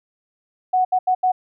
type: tone bursts at uneven times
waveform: sine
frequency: 740 Hz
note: F#5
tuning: in tune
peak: -14 dBFS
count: 4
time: 0.73-0.85 / 0.92-0.99 / 1.07-1.15 / 1.23-1.32 s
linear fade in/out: 10 ms
effects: none